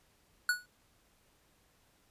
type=tone with exponential decay; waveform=square; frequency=1467 Hz; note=F#6; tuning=15 cents flat; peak=-24 dBFS; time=0.49-0.66 s; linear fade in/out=2 ms; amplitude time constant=36 ms; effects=pink hiss -69 dBFS RMS until 2.1 s + resampled to 32000 Hz